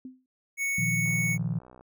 sine tone with exponential decay, 257.3 Hz, C4, 29 cents flat, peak -35 dBFS, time 0.05-0.26 s, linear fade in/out 2 ms, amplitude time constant 45 ms
square tone, 2217 Hz, C#7, in tune, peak -27 dBFS, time 0.57-1.38 s, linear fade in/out 50 ms
sine chord, Bb suspended fourth, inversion none, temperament equal with one note detuned, 118.3 / 155.56 / 174.61 Hz, Bb2 / Eb3 / F3, +26 / 0 / 0 cents, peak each -31 dBFS, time 0.78-1.59 s, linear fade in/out 5 ms
click train, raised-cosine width 1 ms, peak -36 dBFS, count 48, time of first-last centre 1.06-1.81 s, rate 62.7 Hz
effects none

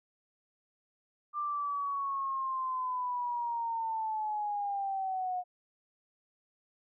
sine linear sweep, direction down, 1191 to 720 Hz, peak -31 dBFS, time 1.33-5.44 s, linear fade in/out 50 ms, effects none

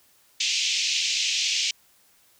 pink band-pass noise, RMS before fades -25 dBFS, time 0.4-1.71 s, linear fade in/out 5 ms, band 2400 to 6800 Hz, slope 48 dB/octave, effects white hiss -60 dBFS RMS until 2.39 s

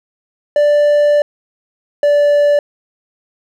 triangle tone pair in turn, 587.3 / 581.9 Hz, D5 / D5, 0 / -16 cents, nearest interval unison, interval 16 cents, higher first, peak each -6 dBFS, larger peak neither, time 0.56-1.22 / 2.03-2.59 s, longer first, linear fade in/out 2 ms, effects none

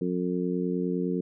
harmonic tone, 89.8 Hz, F2, 49 cents sharp, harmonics 2 / 3 / 4 / 5, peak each -29 / -31 / -32 / -33 dBFS, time 0.01-1.21 s, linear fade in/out 5 ms, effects none

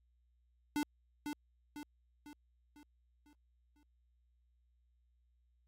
square tone with echo, 295 Hz, D4, 8 cents sharp, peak -33 dBFS, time 0.76-0.83 s, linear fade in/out 0 ms, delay 500 ms, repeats 6, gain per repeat -6 dB, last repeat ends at 3.83 s, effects added 60 Hz sine -70 dBFS peak until 5.67 s + AAC 48 kbps

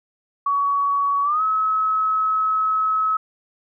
sine tone with pitch glide, 1127 to 1287.1 Hz, C#6 to E6, +28 to -42 cents, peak -17 dBFS, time 0.46-3.17 s, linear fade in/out 5 ms, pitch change +230 cents, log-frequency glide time 1.23-1.42 s, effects none

